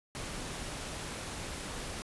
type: noise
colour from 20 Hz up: pink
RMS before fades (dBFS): -40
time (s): 0.15-2.02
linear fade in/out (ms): 0
effects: resampled to 24000 Hz